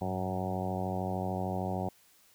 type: harmonic tone with a mistuned harmonic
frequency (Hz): 93.3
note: F#2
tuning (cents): +15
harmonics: 1 / 2 / 3 / 4 / 5 / 6 / 7 / 8 / 9 / 10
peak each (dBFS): -37 / -36 / -43 / -41 / -45 / -41 / -42 / -38 / -44 / -48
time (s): 0.01-1.89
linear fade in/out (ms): 5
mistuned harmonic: 1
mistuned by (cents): +91
effects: white hiss -63 dBFS RMS until 2.34 s